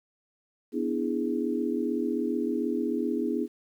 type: chord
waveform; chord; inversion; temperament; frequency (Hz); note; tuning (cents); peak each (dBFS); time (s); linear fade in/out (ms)
sine; E dominant seventh; second; equal; 246.9 / 293.7 / 329.6 / 415.3; B3 / D4 / E4 / G#4; 0 / 0 / 0 / 0; -30 / -32 / -31 / -32; 0.72-3.48; 50
effects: 10-bit